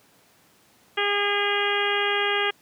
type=harmonic tone; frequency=407.2 Hz; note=G#4; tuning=34 cents flat; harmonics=1 / 2 / 3 / 4 / 5 / 6 / 7 / 8; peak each=-27 / -30 / -30 / -28 / -29 / -32 / -30 / -31 dBFS; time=0.97-2.51 s; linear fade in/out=10 ms; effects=pink hiss -58 dBFS RMS until 2.61 s + high-pass 150 Hz 12 dB/octave